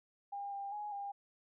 sine tone with pitch steps, 804 / 797 / 834 / 803 Hz, G5 / G5 / G#5 / G5, +44 / +28 / +7 / +41 cents, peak -39 dBFS, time 0.32-1.12 s, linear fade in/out 10 ms, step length 200 ms, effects none

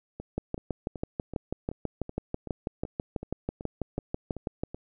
two click trains, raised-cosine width 2 ms, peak -16 / -24 dBFS, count 27 / 13, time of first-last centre 0.38-4.635 / 0.2-4.745 s, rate 6.11 / 2.64 Hz, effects none

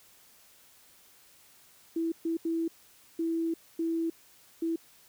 sine tone bursts at uneven times, 329.7 Hz, E4, in tune, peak -27 dBFS, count 6, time 1.96-2.12 / 2.25-2.37 / 2.45-2.68 / 3.19-3.54 / 3.79-4.1 / 4.62-4.76 s, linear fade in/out 5 ms, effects white hiss -59 dBFS RMS until 5.08 s

